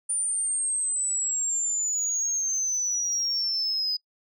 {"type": "exponential sweep", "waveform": "sine", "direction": "down", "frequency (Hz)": [9290, 4978], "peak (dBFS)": -23, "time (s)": [0.09, 3.97], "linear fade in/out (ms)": 10, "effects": ["noise-tail reverb RT60 0.1 s tail -26 dB re dry", "tanh soft clip ceiling -20 dBFS"]}